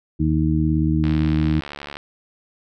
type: harmonic tone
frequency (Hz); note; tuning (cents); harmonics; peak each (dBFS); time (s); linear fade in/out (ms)
77.78; D#2; 0; 1 / 2 / 3 / 4; -22 / -20 / -25 / -21; 0.19-1.61; 20
type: click train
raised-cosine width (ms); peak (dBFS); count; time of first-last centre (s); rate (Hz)
0.3; -16; 68; 1.04-1.969; 72.1
effects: none